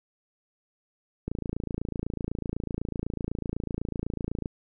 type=click train; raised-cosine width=3 ms; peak=-17 dBFS; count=90; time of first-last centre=1.28-4.459 s; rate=28 Hz; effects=none